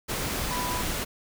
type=tone in noise; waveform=sine; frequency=990 Hz; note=B5; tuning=4 cents sharp; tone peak=-31 dBFS; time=0.5-0.83 s; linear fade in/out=20 ms; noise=pink; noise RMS=-30 dBFS; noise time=0.08-1.05 s; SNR=-4 dB; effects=none